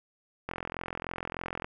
click train, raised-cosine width 0.5 ms, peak -19 dBFS, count 51, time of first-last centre 0.49-1.645 s, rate 43.3 Hz, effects none

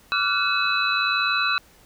sine tone cluster, 1159 / 1385 / 1486 / 2578 / 3963 Hz, D6 / F6 / F#6 / E7 / B7, -23 / -15 / +7 / -39 / +5 cents, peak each -26 dBFS, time 0.12-1.58 s, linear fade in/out 0 ms, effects pink hiss -54 dBFS RMS until 1.85 s

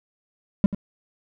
triangle tone with echo, 200.2 Hz, G3, 37 cents sharp, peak -9 dBFS, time 0.64-0.66 s, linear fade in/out 0 ms, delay 87 ms, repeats 1, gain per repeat -13 dB, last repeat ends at 0.747 s, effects none

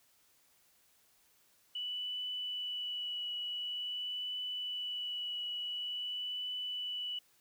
sine tone with vibrato, 2960 Hz, F#7, in tune, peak -36 dBFS, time 1.75-7.19 s, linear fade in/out 5 ms, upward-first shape triangle, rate 0.47 Hz, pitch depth 16 cents each way, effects white hiss -69 dBFS RMS until 7.4 s

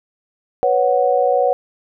sine chord, B suspended second, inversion none, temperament equal, 493.9 / 554.4 / 740 Hz, B4 / C#5 / F#5, 0 / 0 / 0 cents, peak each -17 dBFS, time 0.63-1.53 s, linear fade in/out 0 ms, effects none

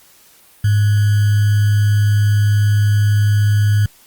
sine tone with sample-and-hold, 103.83 Hz, G#2, in tune, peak -10 dBFS, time 0.64-3.86 s, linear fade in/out 5 ms, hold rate 1575 Hz, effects white hiss -48 dBFS RMS until 4.06 s + Opus 48 kbps

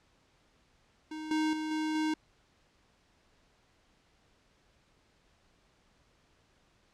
square tone with level steps, 311.1 Hz, D#4, in tune, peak -39 / -28 / -34 / -31 / -29 dBFS, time 1.11-2.14 s, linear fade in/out 5 ms, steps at 1.31 / 1.53 / 1.71 / 1.95 s, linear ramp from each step 2 ms, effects pink hiss -68 dBFS RMS until 6.93 s + low-pass 6000 Hz 12 dB/octave

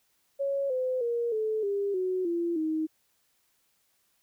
sine tone with pitch steps, 554.4 / 511.3 / 471.6 / 435 / 401.2 / 370 / 341.3 / 314.8 Hz, C#5 / C5 / A#4 / A4 / G4 / F#4 / F4 / D#4, 0 / -40 / +20 / -20 / +40 / 0 / -40 / +20 cents, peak -26 dBFS, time 0.39-2.87 s, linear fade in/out 20 ms, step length 310 ms, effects white hiss -71 dBFS RMS until 4.22 s

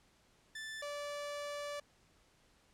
sawtooth tone pair in turn, 1760 / 580.9 Hz, A6 / D5, 0 / -19 cents, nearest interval octave + perfect fifth, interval 1919 cents, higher first, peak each -39 / -36 dBFS, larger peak second, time 0.55-0.82 / 0.82-1.8 s, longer second, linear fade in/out 5 ms, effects pink hiss -69 dBFS RMS until 2.73 s + low-pass 9000 Hz 12 dB/octave

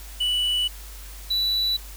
triangle tone pair in turn, 2960 / 3951 Hz, F#7 / B7, 0 / 0 cents, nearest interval perfect fourth, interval 500 cents, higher second, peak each -19 dBFS, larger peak neither, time 0.2-0.68 / 1.3-1.77 s, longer first, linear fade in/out 10 ms, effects added 50 Hz sine -38 dBFS peak until 1.96 s + white hiss -44 dBFS RMS until 1.96 s

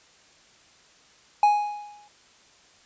triangle tone with exponential decay, 830.6 Hz, G#5, in tune, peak -11 dBFS, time 1.43-2.08 s, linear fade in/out 2 ms, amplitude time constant 140 ms, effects white hiss -56 dBFS RMS until 2.85 s + resampled to 16000 Hz

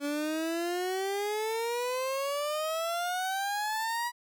30% pulse exponential sweep, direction up, 283.7 to 973 Hz, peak -27 dBFS, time 0-4.12 s, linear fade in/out 50 ms, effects none

